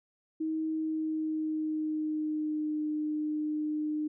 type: tone with pitch glide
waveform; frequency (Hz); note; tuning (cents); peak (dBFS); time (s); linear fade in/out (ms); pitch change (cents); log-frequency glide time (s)
sine; 316.5 to 304; D#4 to D#4; +30 to -40; -29; 0.4-4.08; 10; -70; 0.67-2.83
effects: none